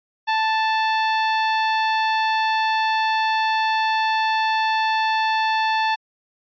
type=tone; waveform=sawtooth; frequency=880 Hz; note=A5; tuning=in tune; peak=-14 dBFS; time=0.27-5.96 s; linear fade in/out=20 ms; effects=resampled to 11025 Hz

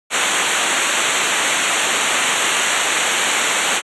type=noise with comb filter; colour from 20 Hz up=pink; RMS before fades=-17 dBFS; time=0.1-3.82 s; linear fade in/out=50 ms; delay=0.2 ms; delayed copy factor=-0.95; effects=high-pass 200 Hz 12 dB/octave + resampled to 24000 Hz

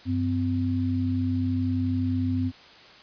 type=tone pair together; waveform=sine; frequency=96.12 / 256.6 Hz; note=G2 / C4; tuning=-34 / -34 cents; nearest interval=octave + perfect fourth; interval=1700 cents; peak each=-26 / -25 dBFS; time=0.05-2.52 s; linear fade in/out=50 ms; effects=white hiss -49 dBFS RMS until 3.02 s + resampled to 11025 Hz

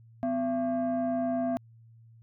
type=tone pair together; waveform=sine; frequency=252.9 / 675.2 Hz; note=B3 / E5; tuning=+41 / +41 cents; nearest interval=octave + perfect fourth; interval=1700 cents; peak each=-27 dBFS; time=0.23-1.57 s; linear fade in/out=0 ms; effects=tanh soft clip ceiling -23 dBFS + added 114 Hz sine -52 dBFS peak until 2.22 s

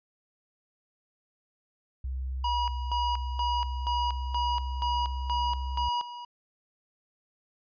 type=tone; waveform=sine; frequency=64.9 Hz; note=C2; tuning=13 cents flat; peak=-30 dBFS; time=2.04-5.89 s; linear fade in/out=5 ms
type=tone with tremolo; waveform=square; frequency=965 Hz; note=B5; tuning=40 cents flat; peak=-27 dBFS; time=2.44-6.25 s; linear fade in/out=5 ms; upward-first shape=square; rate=2.1 Hz; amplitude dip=75%
effects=resampled to 11025 Hz

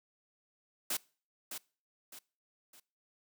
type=noise with echo; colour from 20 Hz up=white; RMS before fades=-34 dBFS; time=0.9-0.97 s; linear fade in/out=5 ms; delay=610 ms; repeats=3; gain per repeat=-8 dB; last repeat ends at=2.8 s; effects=noise-tail reverb RT60 0.4 s tail -24 dB re dry + high-pass 200 Hz 12 dB/octave

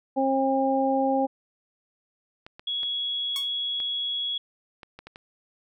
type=harmonic tone; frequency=268.5 Hz; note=C4; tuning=45 cents sharp; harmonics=1 / 2 / 3; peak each=-25 / -25 / -25 dBFS; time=0.16-1.27 s; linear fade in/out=20 ms
type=clicks; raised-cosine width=0.3 ms; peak=-26 dBFS; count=8; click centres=2.465 / 2.595 / 2.832 / 3.802 / 4.832 / 4.99 / 5.07 / 5.159 s
type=tone; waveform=sine; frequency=3345 Hz; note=G#7; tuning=12 cents sharp; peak=-26 dBFS; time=2.67-4.38 s; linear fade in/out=5 ms
type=tone with exponential decay; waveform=5% pulse; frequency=1100 Hz; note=C#6; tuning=14 cents flat; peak=-19 dBFS; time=3.36-3.5 s; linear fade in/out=1 ms; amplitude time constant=29 ms
effects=none

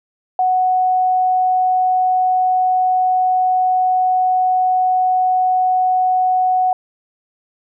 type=tone; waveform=sine; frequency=740 Hz; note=F#5; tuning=in tune; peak=-12 dBFS; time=0.39-6.73 s; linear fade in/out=2 ms; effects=none

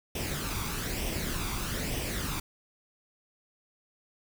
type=noise with flanger; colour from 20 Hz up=pink; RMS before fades=-33 dBFS; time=0.15-2.4 s; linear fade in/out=5 ms; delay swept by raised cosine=0.35 to 0.86 ms; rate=1.1 Hz; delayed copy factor=+0.55; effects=none

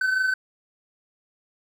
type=tone pair together; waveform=triangle; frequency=1520.2 / 1545 Hz; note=F#6 / G6; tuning=+46 / -26 cents; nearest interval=unison; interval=28 cents; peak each=-19 / -28 dBFS; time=0.01-0.34 s; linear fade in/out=5 ms; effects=none

